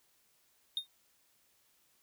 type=tone with exponential decay; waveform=triangle; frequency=3681 Hz; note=A#7; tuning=23 cents flat; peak=-26 dBFS; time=0.77-0.87 s; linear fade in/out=1 ms; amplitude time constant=21 ms; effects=tanh soft clip ceiling -22 dBFS + white hiss -71 dBFS RMS until 2.02 s